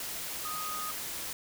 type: tone in noise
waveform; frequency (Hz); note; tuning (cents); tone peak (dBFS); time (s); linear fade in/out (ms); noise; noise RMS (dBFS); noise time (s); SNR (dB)
sine; 1244.5; D#6; 0; -36; 0.45-0.91; 2; white; -38; 0-1.33; -1
effects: none